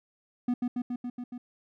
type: tone with echo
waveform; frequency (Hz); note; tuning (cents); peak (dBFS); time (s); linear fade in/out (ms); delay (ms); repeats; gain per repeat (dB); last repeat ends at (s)
triangle; 245.2; B3; -12; -22; 0.48-0.54; 5; 140; 6; -2; 1.38
effects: none